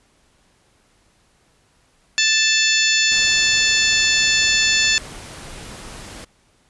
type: harmonic tone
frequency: 880 Hz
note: A5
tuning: in tune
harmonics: 2 / 3 / 4 / 5 / 6 / 7 / 8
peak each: -21 / -20 / -21 / -22 / -24 / -28 / -23 dBFS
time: 2.18-4.98 s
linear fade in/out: 0 ms
type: noise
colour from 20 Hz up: pink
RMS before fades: -36 dBFS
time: 3.11-6.25 s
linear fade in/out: 10 ms
effects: pink hiss -59 dBFS RMS until 6.69 s + resampled to 24000 Hz